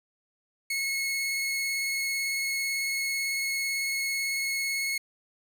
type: tone with vibrato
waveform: sawtooth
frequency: 2183 Hz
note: C#7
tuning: 27 cents flat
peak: -24 dBFS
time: 0.7-4.98 s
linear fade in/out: 5 ms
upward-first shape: square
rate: 18 Hz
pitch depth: 10 cents each way
effects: none